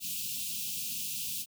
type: band-stop noise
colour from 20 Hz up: white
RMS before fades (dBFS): -36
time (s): 0-1.46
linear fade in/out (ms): 50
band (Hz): 250 to 2500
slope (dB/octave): 96
effects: high-pass 100 Hz 12 dB/octave